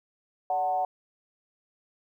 sine tone with frequency modulation, 740 Hz, F#5, in tune, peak -24 dBFS, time 0.5-0.85 s, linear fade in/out 2 ms, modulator 164 Hz, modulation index 0.65, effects 11-bit

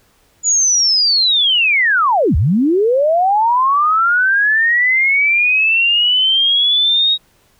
sine linear two-way sweep, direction down then up, 6970 to 62.3 to 3792 Hz, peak -10 dBFS, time 0.43-7.18 s, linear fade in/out 50 ms, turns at 2.36 s, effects pink hiss -55 dBFS RMS until 7.59 s

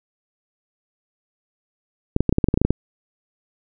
clicks, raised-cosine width 3 ms, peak -3 dBFS, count 12, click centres 2.164 / 2.206 / 2.293 / 2.326 / 2.384 / 2.442 / 2.486 / 2.541 / 2.575 / 2.616 / 2.65 / 2.706 s, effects none

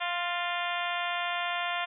harmonic tone with a mistuned harmonic, 349.2 Hz, F4, in tune, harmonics 2 / 3 / 4 / 5 / 6 / 7 / 8 / 9 / 10, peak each -34 / -36 / -37 / -38 / -39 / -39 / -40 / -41 / -41 dBFS, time 0-1.86 s, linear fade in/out 20 ms, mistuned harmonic 5, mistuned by +23 cents, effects none

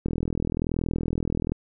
click train, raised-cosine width 3 ms, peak -13 dBFS, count 61, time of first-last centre 0.06-1.52 s, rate 41.1 Hz, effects none

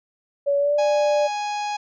sine tone with pitch glide, 566 to 590.7 Hz, C#5 to D5, +36 to +10 cents, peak -17 dBFS, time 0.46-1.28 s, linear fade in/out 20 ms, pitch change +74 cents, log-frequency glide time 0.58-0.78 s
45% pulse tone, 830.6 Hz, G#5, in tune, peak -24 dBFS, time 0.78-1.77 s, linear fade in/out 10 ms
effects resampled to 16000 Hz

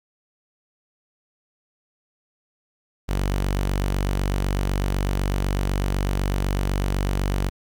sawtooth tone, 47.99 Hz, G1, 36 cents flat, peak -17 dBFS, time 3.08-7.5 s, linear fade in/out 20 ms, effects 9-bit

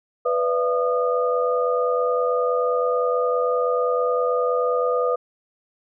sine tone cluster, 495.5 / 585 / 671 / 1223 Hz, B4 / D5 / E5 / D#6, +6 / -7 / +31 / -30 cents, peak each -20 / -29 / -28 / -25 dBFS, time 0.25-5.16 s, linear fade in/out 10 ms, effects none

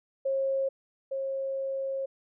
sine tone pair in turn, 540 / 540 Hz, C#5 / C#5, -45 / -45 cents, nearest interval unison, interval 0 cents, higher neither, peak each -25 / -29 dBFS, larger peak first, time 0.25-0.69 / 1.11-2.06 s, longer second, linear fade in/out 10 ms, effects none

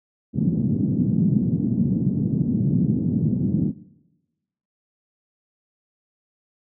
pink band-pass noise, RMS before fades -21 dBFS, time 0.33-3.73 s, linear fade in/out 50 ms, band 140 to 240 Hz, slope 24 dB/octave, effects noise-tail reverb RT60 1.0 s tail -19 dB re dry

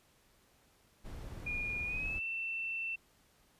brown noise, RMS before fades -44 dBFS, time 1.04-2.2 s, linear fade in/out 20 ms
sine tone with pitch glide, 2431 to 2682 Hz, D#7 to E7, -41 to +29 cents, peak -35 dBFS, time 1.46-2.96 s, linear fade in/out 10 ms, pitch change +170 cents, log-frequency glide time 1.85-2.23 s
effects pink hiss -68 dBFS RMS until 3.59 s + resampled to 32000 Hz

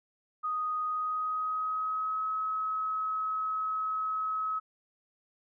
sine tone with pitch glide, 1244.5 to 1281.7 Hz, D#6 to E6, 0 to -49 cents, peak -29 dBFS, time 0.43-4.6 s, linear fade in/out 20 ms, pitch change +51 cents, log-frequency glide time 0.84-2.25 s, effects none

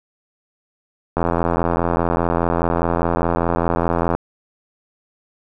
click train, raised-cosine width 1 ms, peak -4 dBFS, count 254, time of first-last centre 1.17-4.15 s, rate 84.9 Hz, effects none

